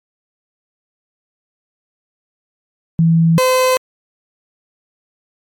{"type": "tone pair in turn", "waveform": ["sine", "30% pulse"], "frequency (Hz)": [164.81, 513.1], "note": ["E3", "C5"], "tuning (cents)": [0, -34], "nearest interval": "octave + minor sixth", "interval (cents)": 1966, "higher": "second", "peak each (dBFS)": -8, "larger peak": "neither", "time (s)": [[2.99, 3.38], [3.38, 3.77]], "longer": "neither", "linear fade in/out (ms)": 0, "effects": ["MP3 64 kbps"]}